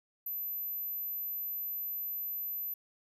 sine tone, 12060 Hz, F#9, 32 cents sharp, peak -33 dBFS, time 0.26-2.74 s, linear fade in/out 5 ms, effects tanh soft clip ceiling -32 dBFS + 12-bit

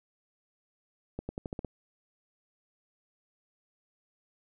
accelerating click train, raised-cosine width 2 ms, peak -22 dBFS, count 7, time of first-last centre 1.19-1.647 s, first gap 100 ms, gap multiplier 0.89, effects none

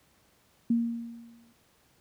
sine tone with exponential decay, 233.1 Hz, A#3, in tune, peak -20 dBFS, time 0.7-1.53 s, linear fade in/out 5 ms, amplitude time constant 180 ms, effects pink hiss -65 dBFS RMS until 2 s + high-pass 60 Hz 12 dB/octave

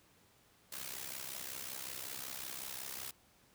white noise with amplitude modulation, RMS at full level -41 dBFS, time 0.72-3.11 s, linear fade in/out 5 ms, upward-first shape sine, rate 65.4 Hz, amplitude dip 75%, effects pink hiss -67 dBFS RMS until 3.54 s + high-pass 60 Hz 12 dB/octave

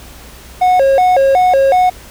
triangle tone with vibrato, 630 Hz, D#5, 21 cents sharp, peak -5 dBFS, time 0.61-1.9 s, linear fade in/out 10 ms, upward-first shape square, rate 2.7 Hz, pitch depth 260 cents each way, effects added 60 Hz sine -38 dBFS peak until 2.1 s + pink hiss -37 dBFS RMS until 2.1 s

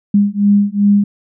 sine beating tone pair, 201.9 / 204.5 Hz, G#3 / G#3, -49 / -26 cents, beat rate 2.6 Hz, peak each -12 dBFS, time 0.14-1.04 s, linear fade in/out 5 ms, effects none

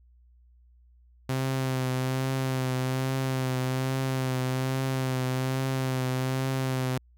sawtooth tone with vibrato, 130.6 Hz, C3, 3 cents flat, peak -22 dBFS, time 1.29-6.98 s, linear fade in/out 5 ms, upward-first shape triangle, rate 1.2 Hz, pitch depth 34 cents each way, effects added 60 Hz sine -55 dBFS peak until 7.17 s

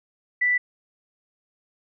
sine tone, 1975.5 Hz, B6, in tune, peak -18 dBFS, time 0.41-0.58 s, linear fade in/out 10 ms, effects none

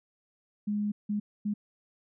sine tone bursts at uneven times, 207.7 Hz, G#3, in tune, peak -27 dBFS, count 3, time 0.67-0.92 / 1.09-1.2 / 1.45-1.54 s, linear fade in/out 10 ms, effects none

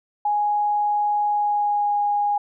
sine tone with pitch glide, 830.6 to 822.5 Hz, G#5 to G#5, 0 to -17 cents, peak -18 dBFS, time 0.25-2.38 s, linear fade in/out 5 ms, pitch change -17 cents, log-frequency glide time 1.28-1.99 s, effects none

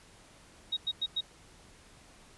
sine tone bursts, 3780 Hz, A#7, 23 cents sharp, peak -28 dBFS, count 4, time 0.72-1.21 s, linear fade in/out 10 ms, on 49 ms, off 98 ms, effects pink hiss -57 dBFS RMS until 2.37 s + resampled to 24000 Hz

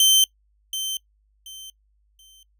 sawtooth tone with echo, 3100 Hz, G7, 20 cents flat, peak -10 dBFS, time 0-0.24 s, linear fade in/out 2 ms, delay 730 ms, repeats 3, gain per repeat -12 dB, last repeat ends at 2.43 s, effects noise-tail reverb RT60 0.1 s tail -22 dB re dry + added 51 Hz sine -61 dBFS peak until 2.59 s

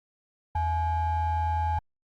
triangle ring-modulated tone, 382.8 Hz, G4, 41 cents flat, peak -19 dBFS, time 0.55-1.79 s, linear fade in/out 5 ms, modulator 465 Hz, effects Opus 48 kbps

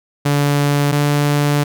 sawtooth tone pair in turn, 143.9 / 145.49 Hz, D3 / D3, -35 / -16 cents, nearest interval unison, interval 19 cents, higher second, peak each -9 dBFS, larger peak neither, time 0.25-0.92 / 0.92-1.64 s, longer second, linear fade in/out 10 ms, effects none

